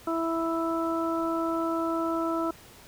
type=harmonic tone; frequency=329.6 Hz; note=E4; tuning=in tune; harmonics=1 / 2 / 3 / 4; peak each=-28 / -32 / -36 / -32 dBFS; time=0.07-2.51 s; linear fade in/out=5 ms; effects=pink hiss -51 dBFS RMS until 2.87 s